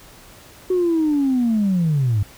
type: linear sweep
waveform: sine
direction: down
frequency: 372.6 to 96.2 Hz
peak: -14 dBFS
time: 0.7-2.23 s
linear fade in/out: 5 ms
effects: tanh soft clip ceiling -12 dBFS + pink hiss -45 dBFS RMS until 2.37 s